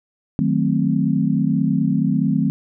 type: chord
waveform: sine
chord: D# diminished seventh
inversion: none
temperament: equal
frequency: 155.56 / 185 / 220 / 261.6 Hz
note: D#3 / F#3 / A3 / C4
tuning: 0 / 0 / 0 / 0 cents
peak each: -21 dBFS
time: 0.39-2.5 s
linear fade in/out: 0 ms
effects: none